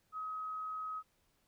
sine tone, 1269 Hz, D#6, 34 cents sharp, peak -38 dBFS, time 0.12-1.03 s, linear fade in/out 50 ms, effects pink hiss -75 dBFS RMS until 1.47 s

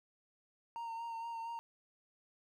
triangle tone with vibrato, 921 Hz, A#5, 21 cents flat, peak -38 dBFS, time 0.76-1.59 s, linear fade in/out 0 ms, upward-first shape sine, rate 4.3 Hz, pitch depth 23 cents each way, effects none

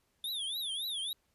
square tone with vibrato, 3520 Hz, A7, in tune, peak -35 dBFS, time 0.24-1.13 s, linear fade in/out 2 ms, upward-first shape triangle, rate 3.6 Hz, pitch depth 230 cents each way, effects pink hiss -75 dBFS RMS until 1.34 s + resampled to 32000 Hz

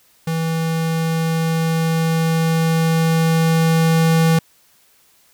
square tone with level ramp, 163 Hz, E3, 19 cents flat, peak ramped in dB -19 to -12 dBFS, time 0.27-4.39 s, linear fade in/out 5 ms, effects white hiss -55 dBFS RMS until 5.33 s

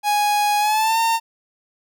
45% pulse tone with pitch glide, 830 to 910.4 Hz, G#5 to A#5, -1 to -41 cents, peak -16 dBFS, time 0.03-1.2 s, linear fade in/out 50 ms, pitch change +160 cents, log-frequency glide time 0.59-0.99 s, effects none

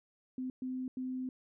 sine tone bursts at uneven times, 256.7 Hz, C4, 33 cents flat, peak -35 dBFS, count 3, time 0.38-0.5 / 0.62-0.88 / 0.97-1.29 s, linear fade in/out 2 ms, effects none

